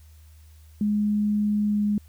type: tone with pitch glide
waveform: sine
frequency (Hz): 208.7 to 207.4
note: G#3 to G#3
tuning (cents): +9 to -2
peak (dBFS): -20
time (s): 0.81-1.98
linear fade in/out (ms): 2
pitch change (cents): -11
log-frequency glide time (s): 1.66-1.81
effects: added 77 Hz sine -47 dBFS peak until 2.08 s + white hiss -61 dBFS RMS until 2.08 s